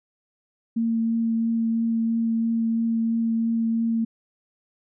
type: tone with vibrato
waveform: sine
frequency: 227.9 Hz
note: A#3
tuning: 39 cents flat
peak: -20 dBFS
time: 0.76-4.05 s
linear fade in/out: 10 ms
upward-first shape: triangle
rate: 3 Hz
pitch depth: 12 cents each way
effects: none